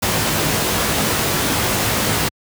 pink noise with comb filter, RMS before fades -18 dBFS, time 0.02-2.29 s, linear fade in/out 10 ms, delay 19 ms, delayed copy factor +0.5, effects high-pass 80 Hz 12 dB/octave

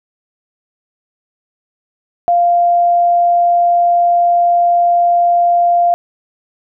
sine tone, 696 Hz, F5, 6 cents flat, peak -8 dBFS, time 2.28-5.94 s, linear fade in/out 0 ms, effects none

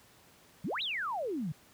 sine exponential two-way sweep, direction up then down, 140 to 4074 to 140 Hz, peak -32 dBFS, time 0.64-1.52 s, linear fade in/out 5 ms, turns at 0.82 s, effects pink hiss -60 dBFS RMS until 1.73 s + high-pass 80 Hz 12 dB/octave

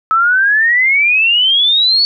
sine exponential sweep, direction up, 1291 to 4496 Hz, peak -8 dBFS, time 0.11-2.05 s, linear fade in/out 0 ms, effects none

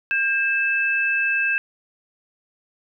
sine tone pair together, 1602.5 / 2624 Hz, G6 / E7, +38 / -9 cents, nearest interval major sixth, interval 853 cents, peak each -21 dBFS, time 0.11-1.58 s, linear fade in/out 0 ms, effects none

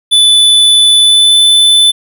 square tone with pitch glide, 3488 to 3510 Hz, A7 to A7, -16 to -5 cents, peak -4 dBFS, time 0.11-1.92 s, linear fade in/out 20 ms, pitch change +11 cents, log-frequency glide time 1-1.33 s, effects none

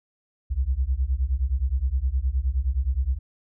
sine beating tone pair, 60.5 / 70.1 Hz, B1 / C#2, -35 / +20 cents, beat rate 9.6 Hz, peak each -24 dBFS, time 0.5-3.19 s, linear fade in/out 20 ms, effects none

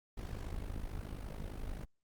brown noise with amplitude modulation, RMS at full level -38 dBFS, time 0.17-1.85 s, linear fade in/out 10 ms, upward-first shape sine, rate 51.3 Hz, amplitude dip 75%, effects Opus 48 kbps

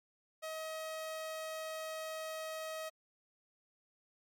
sawtooth tone, 634 Hz, D#5, 32 cents sharp, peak -36 dBFS, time 0.42-2.9 s, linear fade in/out 20 ms, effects MP3 64 kbps

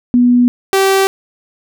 sine / sawtooth tone pair in turn, 244.7 / 387.4 Hz, B3 / G4, -16 / -20 cents, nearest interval minor sixth, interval 796 cents, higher second, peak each -6 / -5 dBFS, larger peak second, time 0.14-0.48 / 0.73-1.07 s, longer neither, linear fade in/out 0 ms, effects none

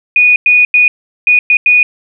sine tone bursts at uneven times, 2467 Hz, D#7, 15 cents flat, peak -4 dBFS, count 6, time 0.16-0.36 / 0.46-0.65 / 0.74-0.88 / 1.27-1.39 / 1.5-1.57 / 1.66-1.83 s, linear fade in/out 2 ms, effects none

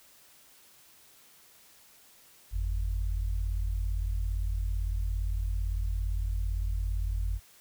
sine tone pair together, 48.21 / 85.9 Hz, G1 / F2, -28 / -28 cents, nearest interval minor seventh, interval 1000 cents, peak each -28 / -35 dBFS, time 2.51-7.4 s, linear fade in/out 50 ms, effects white hiss -58 dBFS RMS until 7.6 s

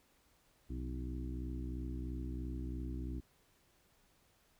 harmonic tone with a mistuned harmonic, 63 Hz, B1, 35 cents sharp, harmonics 1 / 2 / 3 / 4 / 5 / 6, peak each -40 / -47 / -53 / -47 / -48 / -56 dBFS, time 0.69-3.21 s, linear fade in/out 20 ms, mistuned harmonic 3, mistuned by -79 cents, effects pink hiss -71 dBFS RMS until 4.59 s

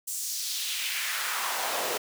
pink noise with high-pass filter sweep, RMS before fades -31 dBFS, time 0.07-1.98 s, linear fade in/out 10 ms, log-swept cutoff 8200 to 450 Hz, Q 1.7, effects none

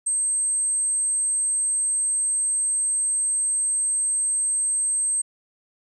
sine tone, 8300 Hz, C9, 15 cents flat, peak -20 dBFS, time 0.06-5.22 s, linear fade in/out 10 ms, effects none

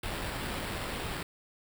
pink noise with sample-and-hold, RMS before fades -36 dBFS, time 0.03-1.23 s, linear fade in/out 5 ms, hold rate 6300 Hz, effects none

